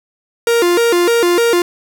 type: tone with vibrato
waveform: 45% pulse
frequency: 404.5 Hz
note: G#4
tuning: 46 cents flat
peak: -10 dBFS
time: 0.47-1.62 s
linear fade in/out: 2 ms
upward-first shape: square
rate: 3.3 Hz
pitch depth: 250 cents each way
effects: none